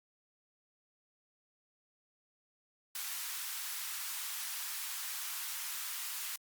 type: high-pass noise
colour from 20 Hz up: white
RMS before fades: -40 dBFS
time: 2.95-6.36 s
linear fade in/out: 2 ms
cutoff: 960 Hz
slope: 24 dB/octave
effects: Opus 48 kbps